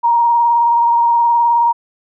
sine tone with vibrato, 940 Hz, A#5, 14 cents sharp, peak -9 dBFS, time 0.03-1.73 s, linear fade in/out 20 ms, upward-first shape triangle, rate 19 Hz, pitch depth 27 cents each way, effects none

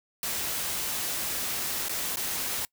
white noise with dropouts, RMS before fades -31 dBFS, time 0.23-2.65 s, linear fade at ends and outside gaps 1 ms, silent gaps 1.884-1.894 / 2.159-2.17 s, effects noise-tail reverb RT60 0.1 s tail -24 dB re dry

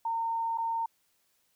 sine tone with dropouts, 914 Hz, A#5, 34 cents flat, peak -28 dBFS, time 0.05-0.86 s, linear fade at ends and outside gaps 5 ms, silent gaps 0.576-0.582 s, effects white hiss -72 dBFS RMS until 1.55 s

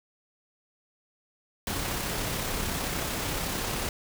pink noise with amplitude modulation, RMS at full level -30 dBFS, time 1.67-3.89 s, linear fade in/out 2 ms, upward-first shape sine, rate 33.5 Hz, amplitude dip 25%, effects none

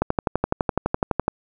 click train, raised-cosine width 1 ms, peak -5 dBFS, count 16, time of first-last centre 0.02-1.281 s, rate 11.9 Hz, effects none

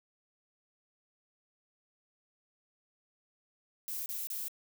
violet noise bursts, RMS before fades -38 dBFS, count 3, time 3.88-4.482 s, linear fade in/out 0 ms, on 180 ms, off 31 ms, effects none

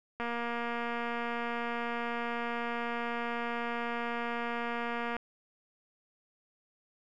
click train, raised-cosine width 0.5 ms, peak -21 dBFS, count 1173, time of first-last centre 0.2-5.166 s, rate 236 Hz, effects none

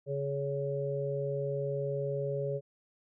harmonic tone, 140 Hz, C#3, 18 cents sharp, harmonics 1 / 3 / 4, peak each -35 / -35 / -35 dBFS, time 0.06-2.61 s, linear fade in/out 50 ms, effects none

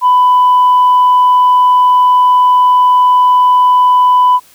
sine tone, 997 Hz, B5, 16 cents sharp, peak -3 dBFS, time 0.01-4.4 s, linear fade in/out 50 ms, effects tanh soft clip ceiling -2 dBFS + white hiss -44 dBFS RMS until 4.54 s

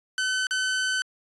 sawtooth tone with dropouts, 1519 Hz, F#6, 45 cents sharp, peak -20 dBFS, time 0.18-1.02 s, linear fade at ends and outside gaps 1 ms, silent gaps 0.469-0.509 s, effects resampled to 22050 Hz

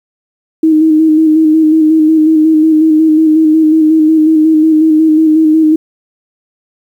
sine tone with vibrato, 314.1 Hz, D#4, 16 cents sharp, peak -4 dBFS, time 0.63-5.76 s, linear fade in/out 5 ms, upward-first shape square, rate 5.5 Hz, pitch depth 27 cents each way, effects 7-bit

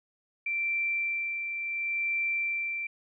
sine tone with tremolo, 2349 Hz, D7, in tune, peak -26 dBFS, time 0.46-2.87 s, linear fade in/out 5 ms, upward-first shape sine, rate 0.71 Hz, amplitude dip 45%, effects none

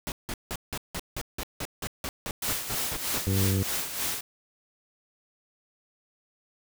pink noise bursts, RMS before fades -33 dBFS, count 15, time 0.07-3.185 s, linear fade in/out 0 ms, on 49 ms, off 170 ms
white noise with tremolo, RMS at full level -29 dBFS, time 2.42-4.21 s, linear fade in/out 5 ms, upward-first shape sine, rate 3.2 Hz, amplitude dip 60%
harmonic tone, 96.6 Hz, G2, 25 cents flat, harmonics 1 / 2 / 3 / 4 / 5, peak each -24 / -30 / -34 / -36 / -38 dBFS, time 3.27-3.63 s, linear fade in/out 0 ms
effects none

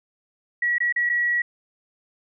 sine tone with dropouts, 1924 Hz, B6, 46 cents flat, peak -19 dBFS, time 0.62-1.42 s, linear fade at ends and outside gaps 5 ms, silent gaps 0.783-0.803 / 0.925-0.961 / 1.093-1.097 s, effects none

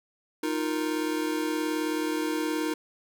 square chord, Eb suspended second, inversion none, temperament just, 311.1 / 350 / 466.7 Hz, Eb4 / F4 / Bb4, 0 / +4 / +2 cents, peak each -29 / -34 / -35 dBFS, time 0.43-2.74 s, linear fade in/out 5 ms, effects none

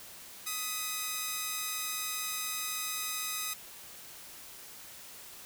5% pulse tone pair together, 1258 / 1997 Hz, D#6 / B6, +19 / +19 cents, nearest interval minor sixth, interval 800 cents, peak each -23 / -29 dBFS, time 0.46-3.54 s, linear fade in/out 10 ms, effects white hiss -49 dBFS RMS until 5.45 s

